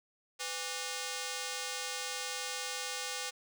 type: ring-modulated tone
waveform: 5% pulse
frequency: 659.3 Hz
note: E5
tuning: in tune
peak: -22 dBFS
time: 0.39-3.31 s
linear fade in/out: 20 ms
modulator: 155 Hz
effects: none